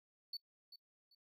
triangle tone with echo, 4471 Hz, C#8, 14 cents sharp, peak -39 dBFS, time 0.33-0.37 s, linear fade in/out 5 ms, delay 390 ms, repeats 2, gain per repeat -13 dB, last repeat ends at 1.15 s, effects noise-tail reverb RT60 0.1 s tail -25 dB re dry + tanh soft clip ceiling -35 dBFS

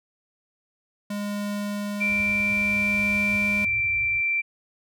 square tone with tremolo, 205.1 Hz, G#3, 21 cents flat, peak -27 dBFS, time 1.1-3.65 s, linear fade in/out 5 ms, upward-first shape triangle, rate 0.6 Hz, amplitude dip 25%
sine tone, 2349 Hz, D7, in tune, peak -21 dBFS, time 2-4.42 s, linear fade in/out 20 ms
white low-pass noise, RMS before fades -39 dBFS, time 2.08-4.21 s, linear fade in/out 10 ms, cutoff 120 Hz, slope 96 dB/octave
effects high-pass 60 Hz 12 dB/octave

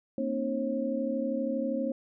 sine tone cluster, 229.6 / 262.1 / 302.3 / 540 Hz, A#3 / C4 / D#4 / C#5, -26 / +3 / -50 / -45 cents, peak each -33 / -33 / -36 / -32 dBFS, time 0.18-1.92 s, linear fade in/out 2 ms, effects none

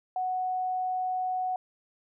sine tone, 740 Hz, F#5, in tune, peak -27 dBFS, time 0.16-1.56 s, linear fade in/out 2 ms, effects none

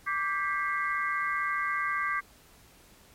sine tone cluster, 1169 / 1588 / 1978 / 2133 Hz, D6 / G6 / B6 / C7, -8 / +22 / +2 / +33 cents, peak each -30 / -32 / -34 / -37 dBFS, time 0.06-2.21 s, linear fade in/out 20 ms, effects pink hiss -57 dBFS RMS until 3.14 s + MP3 64 kbps

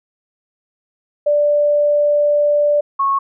sine tone pair in turn, 587.3 / 1098.5 Hz, D5 / C#6, 0 / -16 cents, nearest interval major seventh, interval 1084 cents, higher second, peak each -11 / -13 dBFS, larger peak first, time 1.26-2.81 / 2.99-3.19 s, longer first, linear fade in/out 10 ms, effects none

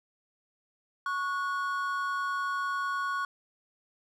triangle tone pair together, 1108.7 / 1458 Hz, C#6 / F#6, 0 / -26 cents, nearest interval perfect fourth, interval 474 cents, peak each -29 / -31 dBFS, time 1.06-3.25 s, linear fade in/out 2 ms, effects none

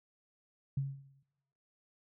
sine tone with exponential decay, 137.3 Hz, C#3, 16 cents flat, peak -28 dBFS, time 0.77-1.23 s, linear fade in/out 5 ms, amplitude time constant 100 ms, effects noise-tail reverb RT60 1.0 s tail -20 dB re dry

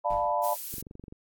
sine chord, B half-diminished seventh, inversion first, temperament equal with one note detuned, 592.8 / 698.5 / 880 / 987.8 Hz, D5 / F5 / A5 / B5, +16 / 0 / 0 / 0 cents, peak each -30 dBFS, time 0.04-0.55 s, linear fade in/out 20 ms
brown noise with exponential decay, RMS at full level -37 dBFS, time 0.1-0.51 s, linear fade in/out 2 ms, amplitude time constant 88 ms
violet noise, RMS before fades -36 dBFS, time 0.43-0.82 s, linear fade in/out 10 ms
click train, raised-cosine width 3 ms, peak -31 dBFS, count 10, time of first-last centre 0.74-1.125 s, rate 23.4 Hz
effects AAC 64 kbps

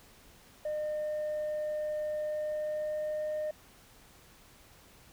sine tone with pitch glide, 607 to 611.2 Hz, D#5 to D#5, -43 to -31 cents, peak -29 dBFS, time 0.65-3.51 s, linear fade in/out 5 ms, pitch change +12 cents, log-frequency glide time 2.19-3.3 s, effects tanh soft clip ceiling -30 dBFS + pink hiss -58 dBFS RMS until 5.12 s

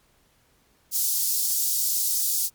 white high-pass noise, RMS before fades -24 dBFS, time 0.91-2.5 s, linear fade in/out 50 ms, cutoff 4900 Hz, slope 24 dB/octave, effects pink hiss -63 dBFS RMS until 2.54 s + MP3 96 kbps

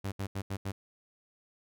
sawtooth tone bursts at uneven times, 98 Hz, G2, in tune, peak -29 dBFS, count 5, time 0.04-0.12 / 0.19-0.27 / 0.35-0.42 / 0.5-0.57 / 0.65-0.72 s, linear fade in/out 10 ms, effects none

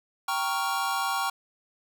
square chord, G half-diminished seventh, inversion none, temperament equal, 784 / 932.3 / 1108.7 / 1396.9 Hz, G5 / Bb5 / Db6 / F6, 0 / 0 / 0 / 0 cents, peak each -32 / -34 / -31 / -33 dBFS, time 0.28-1.3 s, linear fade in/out 5 ms, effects none

